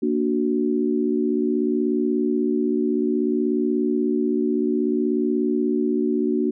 sine chord, Bb augmented, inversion none, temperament equal, 233.1 / 293.7 / 370 Hz, Bb3 / D4 / F#4, 0 / 0 / 0 cents, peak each -23 dBFS, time 0.02-6.51 s, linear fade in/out 10 ms, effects none

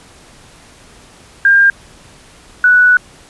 sine tone pair in turn, 1602 / 1478.4 Hz, G6 / F#6, +37 / -2 cents, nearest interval minor second, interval 139 cents, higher first, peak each -5 dBFS, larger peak neither, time 1.45-1.7 / 2.64-2.97 s, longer second, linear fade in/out 2 ms, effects pink hiss -42 dBFS RMS until 3.29 s + resampled to 24000 Hz

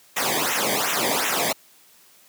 pink noise with flanger, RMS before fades -23 dBFS, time 0.16-1.53 s, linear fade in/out 10 ms, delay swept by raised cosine 0.21 to 0.75 ms, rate 2.7 Hz, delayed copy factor -0.95, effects white hiss -54 dBFS RMS until 2.28 s + high-pass 150 Hz 12 dB/octave

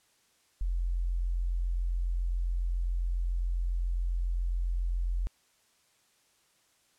sine tone, 43.65 Hz, F1, in tune, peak -27 dBFS, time 0.61-5.27 s, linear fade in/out 0 ms, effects white hiss -68 dBFS RMS until 6.98 s + low-pass 10000 Hz 12 dB/octave

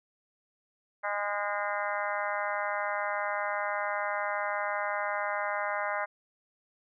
harmonic tone with a mistuned harmonic, 205.1 Hz, G#3, 21 cents flat, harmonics 3 / 4 / 5 / 6 / 7 / 8 / 9 / 10, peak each -35 / -36 / -37 / -38 / -38 / -39 / -40 / -40 dBFS, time 1.03-6.06 s, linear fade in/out 20 ms, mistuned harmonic 8, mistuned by -35 cents, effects none

